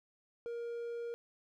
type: tone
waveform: triangle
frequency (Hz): 470.3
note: A#4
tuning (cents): +15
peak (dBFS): -36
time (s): 0.46-1.14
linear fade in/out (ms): 0
effects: none